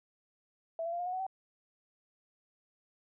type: tone with pitch steps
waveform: sine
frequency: 659.3 / 675.9 / 692.9 / 710.3 / 728.2 / 746.5 / 765.3 Hz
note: E5 / E5 / F5 / F5 / F#5 / F#5 / G5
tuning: 0 / +43 / -14 / +29 / -28 / +15 / -42 cents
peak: -33 dBFS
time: 0.79-1.266 s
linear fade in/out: 2 ms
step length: 68 ms
effects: none